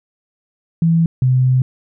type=tone pair in turn; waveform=sine; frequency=165.6 / 128.43 Hz; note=E3 / C3; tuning=+8 / -32 cents; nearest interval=major third; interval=440 cents; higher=first; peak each=-10 dBFS; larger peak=neither; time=0.82-1.06 / 1.22-1.62 s; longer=second; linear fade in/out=2 ms; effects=none